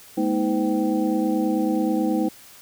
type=tone cluster; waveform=sine; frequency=210.7 / 240 / 317.2 / 509 / 775 Hz; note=G#3 / B3 / D#4 / C5 / G5; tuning=+25 / -49 / +33 / -48 / -20 cents; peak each=-25 / -27 / -22 / -29 / -31 dBFS; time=0.17-2.29 s; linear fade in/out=10 ms; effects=white hiss -47 dBFS RMS until 2.61 s